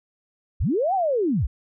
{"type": "linear two-way sweep", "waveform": "sine", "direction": "up then down", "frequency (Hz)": [32.78, 800, 34.93], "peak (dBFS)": -19, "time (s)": [0.6, 1.47], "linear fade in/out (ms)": 10, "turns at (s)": 0.94, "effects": []}